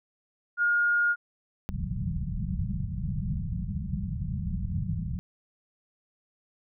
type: tone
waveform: sine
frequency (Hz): 1424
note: F6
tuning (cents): +33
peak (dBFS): -21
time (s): 0.57-1.16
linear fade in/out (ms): 50
type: low-pass noise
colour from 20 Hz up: white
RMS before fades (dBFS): -31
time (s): 1.69-5.19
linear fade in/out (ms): 0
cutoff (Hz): 200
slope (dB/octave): 96
effects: none